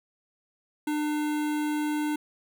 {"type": "tone with notch filter", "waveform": "square", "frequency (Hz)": 300, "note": "D4", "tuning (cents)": 37, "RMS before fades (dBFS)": -28, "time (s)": [0.87, 2.16], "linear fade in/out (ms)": 5, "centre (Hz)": 5200, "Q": 1.5, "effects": []}